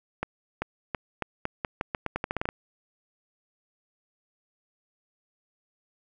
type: accelerating click train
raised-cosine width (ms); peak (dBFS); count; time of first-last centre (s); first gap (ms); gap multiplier
0.5; -13; 16; 0.23-2.489; 390; 0.84
effects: none